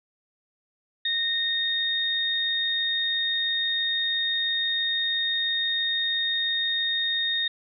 sine tone pair together, 1850 / 3697 Hz, A#6 / A#7, -14 / -15 cents, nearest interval octave, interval 1199 cents, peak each -29 / -24 dBFS, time 1.05-7.48 s, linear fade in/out 5 ms, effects none

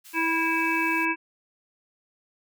white high-pass noise, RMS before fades -47 dBFS, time 0.04-1.06 s, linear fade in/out 20 ms, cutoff 1600 Hz, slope 12 dB/octave
harmonic tone, 327.1 Hz, E4, 13 cents flat, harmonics 1 / 3 / 5 / 7 / 8, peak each -28 / -28 / -29 / -29 / -28 dBFS, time 0.13-1.16 s, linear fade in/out 50 ms
effects none

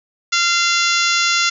harmonic tone, 690 Hz, F5, 21 cents flat, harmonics 2 / 3 / 4 / 5 / 6 / 7 / 8 / 9 / 10, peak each -19 / -21 / -22 / -23 / -24 / -24 / -25 / -26 / -26 dBFS, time 0.32-1.5 s, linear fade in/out 10 ms, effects none

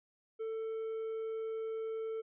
triangle tone, 444.8 Hz, A4, 19 cents sharp, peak -34 dBFS, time 0.39-2.22 s, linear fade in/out 20 ms, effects resampled to 8000 Hz

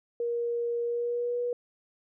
sine tone with pitch glide, 472.6 to 485 Hz, A#4 to B4, +24 to -31 cents, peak -27 dBFS, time 0.2-1.53 s, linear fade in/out 2 ms, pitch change +45 cents, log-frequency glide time 0.83-1.4 s, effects none

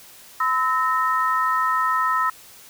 sine tone cluster, 1016 / 1297 / 1843 Hz, B5 / E6 / A#6, +49 / -28 / -20 cents, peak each -23 / -20 / -27 dBFS, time 0.4-2.3 s, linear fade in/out 5 ms, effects white hiss -46 dBFS RMS until 2.69 s

